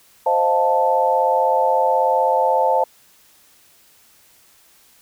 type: chord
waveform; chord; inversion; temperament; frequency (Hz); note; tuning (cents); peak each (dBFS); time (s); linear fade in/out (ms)
sine; F dominant seventh; second; equal; 523.3 / 622.3 / 698.5 / 880; C5 / Eb5 / F5 / A5; 0 / 0 / 0 / 0; -19 / -23 / -22 / -17; 0.26-2.84; 5
effects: white hiss -53 dBFS RMS until 5.01 s